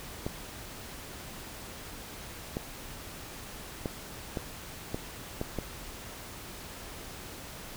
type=clicks; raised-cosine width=2 ms; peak=-18 dBFS; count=7; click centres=0.265 / 2.569 / 3.858 / 4.372 / 4.945 / 5.414 / 5.587 s; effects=pink hiss -44 dBFS RMS until 7.76 s